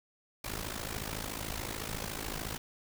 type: noise with amplitude modulation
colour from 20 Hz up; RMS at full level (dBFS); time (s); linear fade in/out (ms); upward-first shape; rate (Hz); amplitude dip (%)
pink; -35; 0.44-2.58; 5; sine; 53.8; 80
effects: none